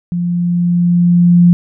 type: tone with level ramp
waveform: sine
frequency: 174.5 Hz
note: F3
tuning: 1 cent flat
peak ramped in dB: -14 to -3 dBFS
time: 0.12-1.53 s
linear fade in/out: 0 ms
effects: none